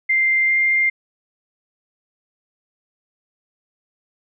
sine tone with pitch glide, 2093 to 2105 Hz, C7 to C7, 0 to +10 cents, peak -14 dBFS, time 0.09-0.9 s, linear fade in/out 10 ms, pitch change +10 cents, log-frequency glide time 0.42-0.63 s, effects none

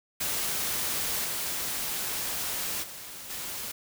white noise with level steps, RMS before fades -30 / -32 / -42 / -36 dBFS, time 0.2-3.72 s, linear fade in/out 10 ms, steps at 1.23 / 2.82 / 3.29 s, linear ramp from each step 20 ms, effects none

